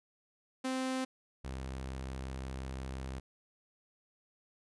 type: tone pair in turn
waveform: sawtooth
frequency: 260.2 / 65.73 Hz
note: C4 / C2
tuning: -9 / +9 cents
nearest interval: 2 octaves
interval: 2382 cents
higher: first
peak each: -29 / -35 dBFS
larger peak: first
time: 0.64-1.05 / 1.44-3.2 s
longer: second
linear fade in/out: 10 ms
effects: resampled to 24000 Hz